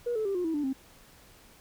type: tone with pitch steps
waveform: sine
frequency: 480 / 435.1 / 394.4 / 357.5 / 324.1 / 293.8 / 266.3 Hz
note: B4 / A4 / G4 / F4 / E4 / D4 / C4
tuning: -49 / -19 / +11 / +41 / -29 / +1 / +31 cents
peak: -26 dBFS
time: 0.06-0.732 s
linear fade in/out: 10 ms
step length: 96 ms
effects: tanh soft clip ceiling -23 dBFS + pink hiss -56 dBFS RMS until 1.6 s